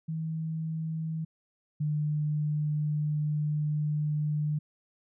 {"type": "tone pair in turn", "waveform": "sine", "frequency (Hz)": [160, 150.35], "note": ["D#3", "D3"], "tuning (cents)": [49, 41], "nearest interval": "minor second", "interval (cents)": 108, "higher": "first", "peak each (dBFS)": [-30, -26], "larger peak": "second", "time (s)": [[0.08, 1.25], [1.8, 4.59]], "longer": "second", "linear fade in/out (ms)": 10, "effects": []}